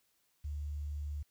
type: tone with quantisation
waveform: sine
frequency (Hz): 73.42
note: D2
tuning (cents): 0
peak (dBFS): -36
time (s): 0.44-1.23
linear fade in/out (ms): 10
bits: 11
effects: white hiss -75 dBFS RMS until 1.3 s